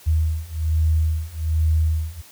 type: beating tone pair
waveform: sine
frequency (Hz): 78.5 / 79.7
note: D#2 / D#2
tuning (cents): +16 / +42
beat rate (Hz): 1.2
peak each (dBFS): -21 / -20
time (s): 0.06-2.22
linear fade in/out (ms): 20
effects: white hiss -47 dBFS RMS until 2.31 s